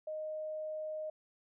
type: tone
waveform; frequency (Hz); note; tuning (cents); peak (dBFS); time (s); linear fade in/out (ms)
sine; 620; D#5; -6; -37; 0.07-1.1; 5
effects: none